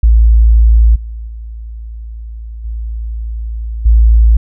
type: tone with level steps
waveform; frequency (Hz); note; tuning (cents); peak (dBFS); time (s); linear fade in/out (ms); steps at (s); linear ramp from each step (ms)
sine; 55.9; A1; +28; -3 / -21 / -23 / -17 / -3; 0.03-4.37; 5; 0.95 / 1.27 / 2.64 / 3.85; 10
effects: none